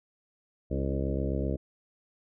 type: harmonic tone with a mistuned harmonic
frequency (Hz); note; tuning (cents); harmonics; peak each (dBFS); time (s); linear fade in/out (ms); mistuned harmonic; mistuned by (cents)
67.8; C#2; -38; 1 / 2 / 3 / 4 / 5 / 6 / 7 / 8 / 9; -31 / -34 / -36 / -37 / -38 / -39 / -39 / -40 / -41; 0.7-1.57; 20; 5; -32
effects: none